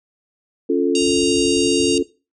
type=chord; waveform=sine; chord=Db augmented; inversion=none; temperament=equal; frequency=277.2 / 349.2 / 440 Hz; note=Db4 / F4 / A4; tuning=0 / 0 / 0 cents; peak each=-19 dBFS; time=0.69-2.03 s; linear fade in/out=10 ms
type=harmonic tone; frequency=932.3 Hz; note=A#5; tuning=in tune; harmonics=3 / 4 / 5 / 6 / 7 / 8 / 9 / 10; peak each=-24 / -29 / -27 / -33 / -29 / -33 / -31 / -35 dBFS; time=0.95-1.98 s; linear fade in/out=2 ms
type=low-pass noise; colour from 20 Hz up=pink; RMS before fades=-35 dBFS; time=1-2.01 s; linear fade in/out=5 ms; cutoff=140 Hz; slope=24 dB/octave
effects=noise-tail reverb RT60 0.3 s tail -19 dB re dry + high-pass 60 Hz 12 dB/octave